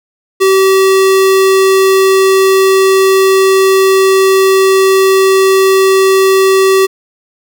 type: tone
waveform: square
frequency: 383.8 Hz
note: G4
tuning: 37 cents flat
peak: -6 dBFS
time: 0.4-6.87 s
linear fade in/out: 20 ms
effects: none